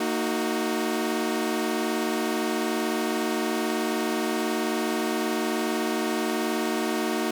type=chord; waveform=sawtooth; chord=D# minor; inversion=second; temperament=equal with one note detuned; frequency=228.7 / 311.1 / 370 Hz; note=A#3 / D#4 / F#4; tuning=-33 / 0 / 0 cents; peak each=-25 dBFS; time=0-7.31 s; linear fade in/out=5 ms; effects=none